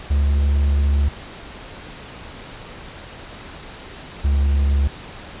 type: tone pair in turn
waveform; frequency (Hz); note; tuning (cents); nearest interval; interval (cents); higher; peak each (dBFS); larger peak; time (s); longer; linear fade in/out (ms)
triangle; 71 / 70.14; C#2 / C#2; +42 / +21; unison; 21; first; -12; neither; 0.1-1.09 / 4.24-4.88; first; 10
effects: pink hiss -37 dBFS RMS until 5.4 s + resampled to 8000 Hz